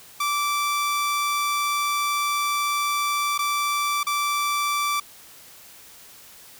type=tone with dropouts; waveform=sawtooth; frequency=1166 Hz; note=D6; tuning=13 cents flat; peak=-18 dBFS; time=0.2-5 s; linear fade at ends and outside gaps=5 ms; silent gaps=3.379-3.389 / 4.032-4.067 s; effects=white hiss -47 dBFS RMS until 6.59 s